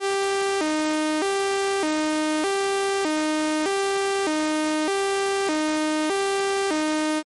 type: tone with vibrato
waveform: sawtooth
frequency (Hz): 348.3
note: F4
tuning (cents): -5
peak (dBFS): -17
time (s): 0-7.23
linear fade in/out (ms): 50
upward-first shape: square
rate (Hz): 0.82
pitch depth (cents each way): 210
effects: MP3 48 kbps